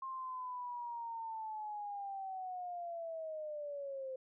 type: linear sweep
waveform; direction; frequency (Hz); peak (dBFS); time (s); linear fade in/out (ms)
sine; down; 1065 to 517; -40; 0.02-4.16; 5
effects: none